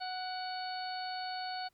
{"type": "harmonic tone with a mistuned harmonic", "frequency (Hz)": 740, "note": "F#5", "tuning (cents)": 0, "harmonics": [1, 2, 3, 4, 5, 6], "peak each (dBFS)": [-38, -45, -52, -52, -54, -43], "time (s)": [0, 1.69], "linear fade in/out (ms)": 20, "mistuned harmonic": 3, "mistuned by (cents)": 35, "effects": ["pink hiss -75 dBFS RMS until 1.73 s"]}